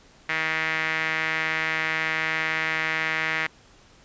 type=tone with band-pass filter; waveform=sawtooth; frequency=159 Hz; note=D#3; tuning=38 cents sharp; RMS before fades=-26 dBFS; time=0.29-3.47 s; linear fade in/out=5 ms; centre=2000 Hz; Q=3.7; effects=pink hiss -54 dBFS RMS until 4.04 s + resampled to 16000 Hz